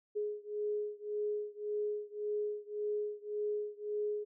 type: beating tone pair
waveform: sine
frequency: 417.7 / 419.5 Hz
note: G#4 / G#4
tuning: +10 / +17 cents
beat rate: 1.8 Hz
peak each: -37 / -38 dBFS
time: 0.15-4.25 s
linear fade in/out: 20 ms
effects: none